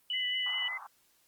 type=tone; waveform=sine; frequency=2960 Hz; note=F#7; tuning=in tune; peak=-31 dBFS; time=0.1-0.68 s; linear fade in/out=2 ms
type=tone with vibrato; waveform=sine; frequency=2013 Hz; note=B6; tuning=33 cents sharp; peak=-34 dBFS; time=0.13-0.78 s; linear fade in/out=10 ms; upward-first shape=sine; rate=5.2 Hz; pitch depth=31 cents each way
type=band-pass noise; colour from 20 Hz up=white; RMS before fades=-47 dBFS; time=0.46-0.87 s; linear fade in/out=5 ms; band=800 to 1300 Hz; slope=48 dB/octave
effects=white hiss -68 dBFS RMS until 1.27 s + Opus 32 kbps